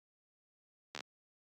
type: slowing click train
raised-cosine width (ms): 0.2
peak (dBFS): -23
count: 5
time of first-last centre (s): 0.95-1.006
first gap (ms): 13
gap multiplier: 1.05
effects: high-pass 200 Hz 12 dB/octave + AAC 64 kbps